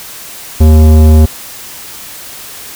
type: tone with tanh clipping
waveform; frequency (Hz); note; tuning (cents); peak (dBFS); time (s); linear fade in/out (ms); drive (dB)
sine; 77.78; D#2; 0; -3; 0.6-1.26; 10; 16
effects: white hiss -28 dBFS RMS until 2.75 s